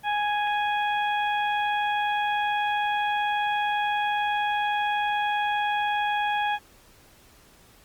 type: harmonic tone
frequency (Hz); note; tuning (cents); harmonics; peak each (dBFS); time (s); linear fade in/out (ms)
830.6; G#5; 0; 1 / 2 / 3 / 4; -24 / -30 / -34 / -36; 0.03-6.59; 50
effects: pink hiss -55 dBFS RMS until 7.84 s + Opus 32 kbps